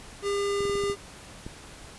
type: tone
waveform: square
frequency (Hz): 402.6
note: G4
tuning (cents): +46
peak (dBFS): -26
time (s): 0.22-0.96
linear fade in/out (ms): 50
type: clicks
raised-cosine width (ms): 3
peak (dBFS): -24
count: 7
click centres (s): 0.606 / 0.653 / 0.697 / 0.754 / 0.838 / 0.899 / 1.465
effects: pink hiss -46 dBFS RMS until 1.98 s + resampled to 24000 Hz